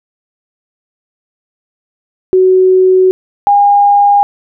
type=tone pair in turn; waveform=sine; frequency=372.9 / 811.9 Hz; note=F#4 / G#5; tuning=+14 / -39 cents; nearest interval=octave + minor second; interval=1347 cents; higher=second; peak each=-4 dBFS; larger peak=neither; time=2.33-3.11 / 3.47-4.23 s; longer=first; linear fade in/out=0 ms; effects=none